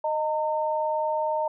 sine tone pair together, 619 / 910.8 Hz, D#5 / A#5, -9 / -40 cents, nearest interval perfect fifth, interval 669 cents, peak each -26 dBFS, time 0.04-1.48 s, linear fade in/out 5 ms, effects none

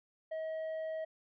sine tone with tanh clipping, 637 Hz, D#5, 41 cents sharp, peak -37 dBFS, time 0.31-1.05 s, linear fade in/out 10 ms, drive 5 dB, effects none

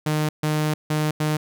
sawtooth tone bursts at uneven times, 152.9 Hz, D#3, 30 cents flat, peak -16 dBFS, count 4, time 0.06-0.29 / 0.43-0.74 / 0.9-1.11 / 1.2-1.37 s, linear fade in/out 5 ms, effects none

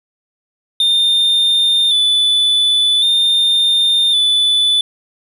triangle tone with vibrato, 3553 Hz, A7, 16 cents sharp, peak -9 dBFS, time 0.8-4.81 s, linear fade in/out 2 ms, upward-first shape square, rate 0.45 Hz, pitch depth 34 cents each way, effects none

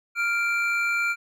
triangle tone pair together, 1396.9 / 2349 Hz, F6 / D7, 0 / 0 cents, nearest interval major sixth, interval 900 cents, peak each -23 dBFS, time 0.15-1.16 s, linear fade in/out 50 ms, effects none

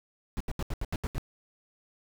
brown noise bursts, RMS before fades -31 dBFS, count 8, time 0.37-1.181 s, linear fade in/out 0 ms, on 34 ms, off 77 ms, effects none

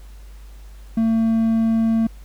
triangle tone, 225 Hz, A3, 39 cents sharp, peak -13 dBFS, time 0.97-2.07 s, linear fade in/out 5 ms, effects added 50 Hz sine -37 dBFS peak until 2.24 s + pink hiss -53 dBFS RMS until 2.24 s

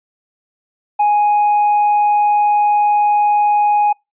sine tone with hard clipping, 831 Hz, G#5, 1 cent sharp, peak -11 dBFS, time 0.99-3.93 s, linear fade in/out 10 ms, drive 2 dB, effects noise-tail reverb RT60 0.2 s tail -26 dB re dry + resampled to 8000 Hz

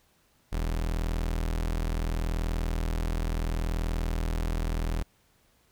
35% pulse tone, 40.72 Hz, E1, 20 cents flat, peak -25 dBFS, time 0.52-5.03 s, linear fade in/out 10 ms, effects pink hiss -66 dBFS RMS until 5.71 s

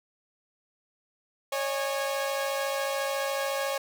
sawtooth tone cluster, 551 / 605 / 824 Hz, C#5 / D#5 / G#5, -11 / -49 / -14 cents, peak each -25 / -33 / -32 dBFS, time 1.52-3.78 s, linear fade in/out 5 ms, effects none

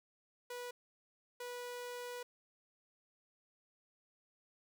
sawtooth tone bursts at uneven times, 489.2 Hz, B4, 16 cents flat, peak -39 dBFS, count 2, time 0.5-0.71 / 1.4-2.23 s, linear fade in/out 5 ms, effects none

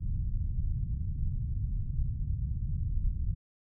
pink low-pass noise, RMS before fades -31 dBFS, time 0-3.35 s, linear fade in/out 20 ms, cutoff 130 Hz, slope 24 dB/octave, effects none

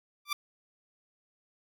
15% pulse tone with exponential growth, 1174.7 Hz, D6, in tune, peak -19 dBFS, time 0.25-0.33 s, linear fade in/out 5 ms, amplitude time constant 16 ms, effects none

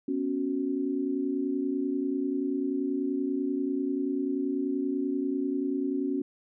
sine chord, B suspended second, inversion none, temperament equal, 246.9 / 277.2 / 370 Hz, B3 / C#4 / F#4, 0 / 0 / 0 cents, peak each -34 / -28 / -33 dBFS, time 0.08-6.22 s, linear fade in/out 5 ms, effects none

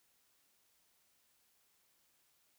silence, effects white hiss -74 dBFS RMS until 2.58 s

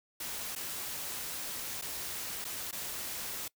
white noise with dropouts, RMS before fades -39 dBFS, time 0.2-3.48 s, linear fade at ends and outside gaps 5 ms, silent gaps 0.552-0.56 / 1.814-1.821 / 2.444-2.449 / 2.712-2.726 s, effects noise-tail reverb RT60 0.1 s tail -23 dB re dry

